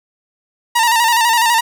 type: tone with vibrato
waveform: sawtooth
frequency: 928 Hz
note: A#5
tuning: 8 cents flat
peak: -7 dBFS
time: 0.75-1.61 s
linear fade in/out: 10 ms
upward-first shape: square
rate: 12 Hz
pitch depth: 52 cents each way
effects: none